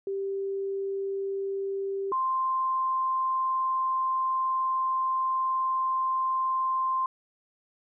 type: tone pair in turn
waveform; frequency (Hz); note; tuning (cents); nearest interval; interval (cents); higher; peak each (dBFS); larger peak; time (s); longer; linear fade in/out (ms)
sine; 392 / 1046.5; G4 / C6; 0 / 0; octave + perfect fourth; 1700; second; -28 / -24; second; 0.07-2.12 / 2.12-7.06; second; 2
effects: none